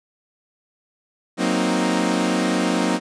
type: chord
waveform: sawtooth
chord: C half-diminished seventh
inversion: second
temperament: equal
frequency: 185 / 233.1 / 261.6 / 311.1 Hz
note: Gb3 / Bb3 / C4 / Eb4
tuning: 0 / 0 / 0 / 0 cents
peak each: -20 dBFS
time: 1.37-3 s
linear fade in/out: 50 ms
effects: resampled to 22050 Hz